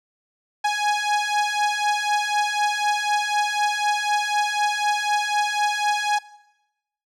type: beating tone pair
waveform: sawtooth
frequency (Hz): 830.6 / 834.6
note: G#5 / G#5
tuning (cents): 0 / +8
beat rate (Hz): 4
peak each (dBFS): -19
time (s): 0.64-6.19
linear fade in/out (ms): 10
effects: noise-tail reverb RT60 0.9 s tail -19 dB re dry + low-pass 7000 Hz 12 dB/octave